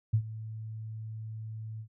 sine tone with ADSR envelope, 110 Hz, A2, in tune, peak -20 dBFS, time 0.13-1.88 s, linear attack 11 ms, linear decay 77 ms, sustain -17 dB, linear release 80 ms, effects none

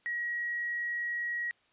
sine tone, 1905 Hz, A#6, 37 cents sharp, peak -31 dBFS, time 0.06-1.51 s, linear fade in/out 0 ms, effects white hiss -68 dBFS RMS until 1.72 s + resampled to 8000 Hz

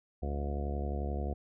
harmonic tone, 71.4 Hz, D2, 48 cents flat, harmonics 1 / 2 / 3 / 4 / 5 / 6 / 7 / 8 / 9 / 10, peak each -33 / -44 / -42 / -48 / -44 / -47 / -45 / -51 / -48 / -45 dBFS, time 0.22-1.34 s, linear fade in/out 10 ms, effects none

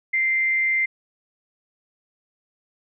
sine tone with amplitude modulation, 2087 Hz, C7, 5 cents flat, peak -17 dBFS, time 0.13-0.86 s, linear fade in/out 10 ms, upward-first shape sine, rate 257 Hz, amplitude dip 25%, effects none

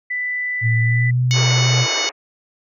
sine tone, 1988 Hz, B6, 11 cents sharp, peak -20 dBFS, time 0.1-1.11 s, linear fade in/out 10 ms
sine tone with pitch glide, 114.4 to 125.48 Hz, A#2 to B2, -32 to +28 cents, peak -14 dBFS, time 0.61-1.87 s, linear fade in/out 50 ms, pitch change +160 cents, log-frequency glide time 0.81-1.21 s
harmonic tone, 735 Hz, F#5, 12 cents flat, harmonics 3 / 4 / 5 / 6 / 7 / 8 / 9, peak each -24 / -25 / -26 / -27 / -27 / -28 / -29 dBFS, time 1.31-2.09 s, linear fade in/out 0 ms
pink band-pass noise, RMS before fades -27 dBFS, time 1.32-2.12 s, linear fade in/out 50 ms, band 340 to 2400 Hz, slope 48 dB/octave
effects none

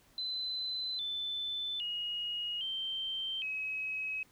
sine tone with pitch steps, 4036 / 3519 / 2881 / 3129 / 2553 Hz, B7 / A7 / F#7 / G7 / D#7, +37 / 0 / -47 / -4 / +44 cents, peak -34 dBFS, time 0.18-4.23 s, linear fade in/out 2 ms, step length 810 ms, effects pink hiss -65 dBFS RMS until 4.31 s

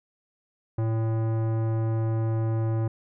sine tone with tanh clipping, 112.1 Hz, A2, 33 cents sharp, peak -25 dBFS, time 0.78-2.88 s, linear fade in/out 5 ms, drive 17 dB, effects none

